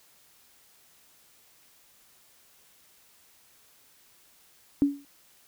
sine tone with exponential decay, 283.1 Hz, C#4, 37 cents sharp, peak -15 dBFS, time 4.82-5.05 s, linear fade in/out 0 ms, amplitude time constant 49 ms, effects white hiss -60 dBFS RMS until 5.47 s

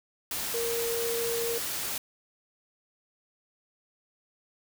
sine tone in noise, 465.8 Hz, A#4, 1 cent flat, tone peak -29 dBFS, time 0.54-1.58 s, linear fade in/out 2 ms, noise white, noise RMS -33 dBFS, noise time 0.31-1.98 s, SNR +1 dB, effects none

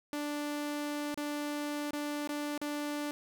sawtooth tone with dropouts, 293.7 Hz, D4, in tune, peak -30 dBFS, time 0.13-3.11 s, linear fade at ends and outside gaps 0 ms, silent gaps 1.143-1.175 / 1.908-1.933 / 2.274-2.291 / 2.577-2.615 s, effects none

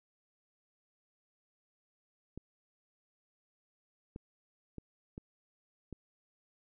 clicks, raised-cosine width 3 ms, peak -30 dBFS, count 5, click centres 2.376 / 4.161 / 4.783 / 5.179 / 5.927 s, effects none

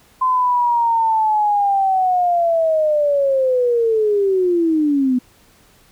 sine linear sweep, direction down, 1033 to 245.7 Hz, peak -13 dBFS, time 0.21-5.19 s, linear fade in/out 10 ms, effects pink hiss -52 dBFS RMS until 5.91 s

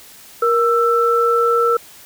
sine tone pair together, 470 / 1329.4 Hz, A#4 / E6, +14 / +14 cents, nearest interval octave + tritone, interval 1800 cents, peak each -15 dBFS, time 0.42-1.77 s, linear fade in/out 5 ms, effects white hiss -42 dBFS RMS until 2.05 s

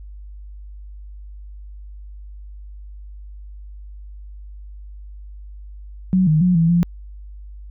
sine tone with pitch steps, 185.9 / 155.3 / 180.4 / 165.2 / 172.4 Hz, F#3 / D#3 / F#3 / E3 / F3, +8 / -3 / -44 / +4 / -22 cents, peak -12 dBFS, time 6.13-6.83 s, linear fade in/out 0 ms, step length 140 ms, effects added 50 Hz sine -34 dBFS peak until 7.7 s

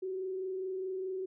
sine tone with frequency modulation, 376.5 Hz, F#4, 30 cents sharp, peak -34 dBFS, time 0.02-1.26 s, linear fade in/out 10 ms, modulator 24.8 Hz, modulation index 0.34, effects none

